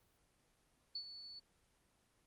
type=tone with ADSR envelope; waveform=sine; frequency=4450 Hz; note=C#8; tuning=6 cents sharp; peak=-39 dBFS; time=0.95-1.4 s; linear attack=4 ms; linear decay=75 ms; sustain=-10 dB; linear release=16 ms; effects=pink hiss -75 dBFS RMS until 2.26 s + Opus 24 kbps